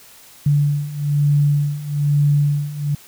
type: beating tone pair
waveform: sine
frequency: 144.5 / 145.6 Hz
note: D3 / D3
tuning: -28 / -15 cents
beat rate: 1.1 Hz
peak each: -19 / -16 dBFS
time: 0.46-2.95 s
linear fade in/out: 5 ms
effects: white hiss -45 dBFS RMS until 3.07 s